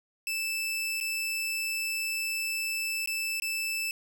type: tone with dropouts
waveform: sawtooth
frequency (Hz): 2637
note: E7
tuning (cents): 0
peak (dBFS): -26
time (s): 0.27-3.91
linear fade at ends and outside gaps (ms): 1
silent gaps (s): 1.002-1.01 / 3.06-3.074 / 3.399-3.421
effects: none